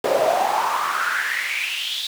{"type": "noise with high-pass filter sweep", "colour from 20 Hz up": "brown", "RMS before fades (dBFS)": -22, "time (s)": [0.04, 2.07], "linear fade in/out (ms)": 2, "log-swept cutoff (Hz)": [510, 3800], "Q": 6.6, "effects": []}